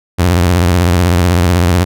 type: tone with vibrato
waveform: sawtooth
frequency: 88 Hz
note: F2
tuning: 14 cents sharp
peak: -4 dBFS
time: 0.18-1.85 s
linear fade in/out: 20 ms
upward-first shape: triangle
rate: 16 Hz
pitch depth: 160 cents each way
effects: none